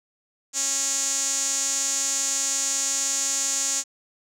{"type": "tone with band-pass filter", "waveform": "sawtooth", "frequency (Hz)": 274.4, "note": "C#4", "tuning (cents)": -17, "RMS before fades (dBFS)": -25, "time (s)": [0.53, 3.84], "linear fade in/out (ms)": 50, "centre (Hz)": 6900, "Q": 6.2, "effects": []}